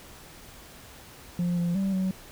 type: tone with pitch steps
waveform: sine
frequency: 175.3 / 173 / 194 / 187.9 Hz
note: F3 / F3 / G3 / F#3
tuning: +7 / -16 / -18 / +27 cents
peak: -21 dBFS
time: 1.39-2.11 s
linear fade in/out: 2 ms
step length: 180 ms
effects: tanh soft clip ceiling -23 dBFS + pink hiss -48 dBFS RMS until 2.31 s